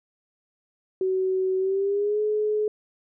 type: tone with pitch glide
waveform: sine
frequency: 376.1 to 424.6 Hz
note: F#4 to G#4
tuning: +28 to +38 cents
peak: -21 dBFS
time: 1.01-2.68 s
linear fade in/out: 2 ms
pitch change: +210 cents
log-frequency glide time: 1.58-2.21 s
effects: none

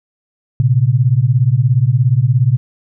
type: beating tone pair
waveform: sine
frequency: 116.54 / 133.54 Hz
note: A#2 / C3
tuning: 0 / +36 cents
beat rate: 17 Hz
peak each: -12 dBFS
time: 0.6-2.57 s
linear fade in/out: 0 ms
effects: none

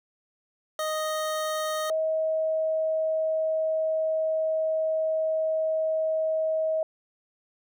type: tone pair in turn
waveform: 25% pulse / sine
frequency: 622.3 / 635 Hz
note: D#5 / D#5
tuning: 0 / +35 cents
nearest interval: unison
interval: 35 cents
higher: second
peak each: -23 dBFS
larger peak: neither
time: 0.79-1.9 / 1.9-6.83 s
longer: second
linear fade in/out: 2 ms
effects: none

